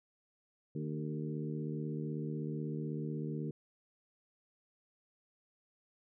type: harmonic tone with a mistuned harmonic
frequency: 76.1 Hz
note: D#2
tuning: 38 cents flat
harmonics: 2 / 3 / 4 / 5 / 6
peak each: -38 / -42 / -44 / -46 / -48 dBFS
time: 0.75-3.51 s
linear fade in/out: 5 ms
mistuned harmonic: 5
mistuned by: +29 cents
effects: none